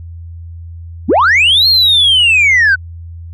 sine linear two-way sweep, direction up then down, 160 to 4318 to 1473 Hz, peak -4 dBFS, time 1.08-2.76 s, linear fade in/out 20 ms, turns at 1.68 s, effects tanh soft clip ceiling -4 dBFS + added 84 Hz sine -26 dBFS peak until 3.33 s

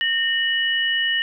sine tone pair together, 1834.6 / 2939 Hz, A#6 / F#7, -28 / -12 cents, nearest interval minor sixth, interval 816 cents, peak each -21 / -21 dBFS, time 0.01-1.22 s, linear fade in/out 0 ms, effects none

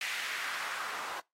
white noise with band-pass filter sweep, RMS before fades -38 dBFS, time 0.01-1.2 s, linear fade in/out 2 ms, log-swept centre 2200 to 1000 Hz, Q 2.2, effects noise-tail reverb RT60 0.2 s tail -23 dB re dry + AAC 48 kbps

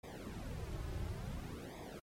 brown noise with flanger, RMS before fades -44 dBFS, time 0.03-2 s, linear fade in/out 10 ms, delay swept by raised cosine 0.69 to 4.39 ms, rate 0.57 Hz, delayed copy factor -0.95, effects MP3 64 kbps

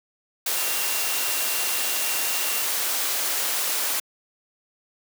sine tone in noise, 2761 Hz, F7, 20 cents flat, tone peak -34 dBFS, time 0.56-2.62 s, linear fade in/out 5 ms, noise white, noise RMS -25 dBFS, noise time 0.46-4 s, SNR -12 dB, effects high-pass 400 Hz 12 dB/octave

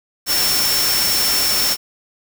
sine tone in noise, 5410 Hz, E8, 44 cents sharp, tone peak -18 dBFS, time 0.26-1.77 s, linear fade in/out 50 ms, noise white, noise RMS -19 dBFS, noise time 0.26-1.77 s, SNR -2 dB, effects none

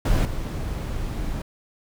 brown noise with level steps, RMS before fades -19 / -28 dBFS, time 0.05-1.42 s, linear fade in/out 5 ms, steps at 0.25 s, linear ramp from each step 2 ms, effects none

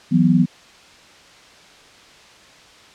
sine chord, E suspended second, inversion none, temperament equal, 164.81 / 185 / 246.9 Hz, E3 / F#3 / B3, 0 / 0 / 0 cents, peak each -16 dBFS, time 0.11-0.46 s, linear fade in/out 20 ms, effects white hiss -46 dBFS RMS until 2.94 s + low-pass 5000 Hz 12 dB/octave

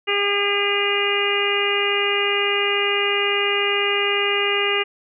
harmonic tone, 404.7 Hz, G#4, 45 cents flat, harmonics 1 / 2 / 3 / 4 / 5 / 6 / 7, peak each -23 / -31 / -27 / -31 / -25 / -25 / -23 dBFS, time 0.07-4.84 s, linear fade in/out 20 ms, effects none

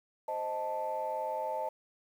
sine chord, A diminished, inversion first, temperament equal, 523.3 / 622.3 / 880 Hz, C5 / Eb5 / A5, 0 / 0 / 0 cents, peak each -38 / -36 / -34 dBFS, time 0.28-1.69 s, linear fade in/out 5 ms, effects tanh soft clip ceiling -25 dBFS + 10-bit

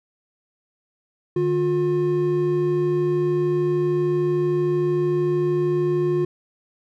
triangle tone pair together, 150 / 356.8 Hz, D3 / F4, +37 / +37 cents, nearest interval octave + minor third, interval 1500 cents, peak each -23 / -17 dBFS, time 1.36-6.25 s, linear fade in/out 5 ms, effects none

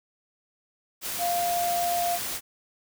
sine tone in noise, 698.5 Hz, F5, in tune, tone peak -24 dBFS, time 1.18-2.19 s, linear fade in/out 50 ms, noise white, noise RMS -32 dBFS, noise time 1.01-2.41 s, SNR +5 dB, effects none

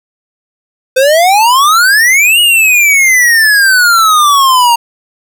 square exponential two-way sweep, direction up then down, 505 to 2912 to 923 Hz, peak -5 dBFS, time 0.96-4.76 s, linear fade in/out 10 ms, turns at 2.4 s, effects none

